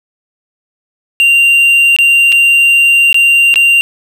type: tone with dropouts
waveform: triangle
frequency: 2774 Hz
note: F7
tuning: 12 cents flat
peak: -3 dBFS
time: 1.2-3.81 s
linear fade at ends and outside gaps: 0 ms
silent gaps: 1.964-1.987 / 2.321-2.325 / 3.128-3.144 / 3.541-3.558 s
effects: none